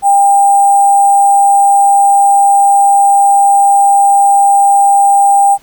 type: tone with sample-and-hold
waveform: sine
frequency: 798 Hz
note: G5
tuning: 31 cents sharp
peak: -4 dBFS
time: 0.02-5.58 s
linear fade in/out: 50 ms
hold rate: 8820 Hz
effects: pink hiss -46 dBFS RMS until 5.62 s